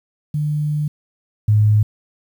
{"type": "tone pair in turn", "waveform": "sine", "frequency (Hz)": [150, 106.07], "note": ["D3", "G#2"], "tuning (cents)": [37, 37], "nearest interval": "tritone", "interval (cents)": 600, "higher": "first", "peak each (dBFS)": [-17, -10], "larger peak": "second", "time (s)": [[0.34, 0.88], [1.48, 1.83]], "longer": "first", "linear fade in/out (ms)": 5, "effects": ["8-bit"]}